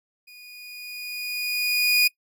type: tone with level ramp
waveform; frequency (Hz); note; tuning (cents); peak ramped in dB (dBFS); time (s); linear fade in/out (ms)
30% pulse; 2461; D#7; -20; -42 to -12; 0.27-2.08; 10
effects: noise-tail reverb RT60 0.1 s tail -22 dB re dry